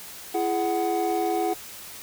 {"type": "tone cluster", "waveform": "triangle", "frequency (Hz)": [337.7, 417.8, 744], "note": ["E4", "G#4", "F#5"], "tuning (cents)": [42, 10, 9], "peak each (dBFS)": [-25, -26, -24], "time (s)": [0.34, 1.54], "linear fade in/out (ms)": 10, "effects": ["white hiss -41 dBFS RMS until 2.02 s"]}